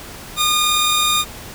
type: tone pair together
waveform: sawtooth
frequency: 1213 / 3678 Hz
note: D#6 / A#7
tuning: -44 / -24 cents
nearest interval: octave + perfect fifth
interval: 1920 cents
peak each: -14 dBFS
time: 0.36-1.25 s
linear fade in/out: 50 ms
effects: pink hiss -35 dBFS RMS until 1.54 s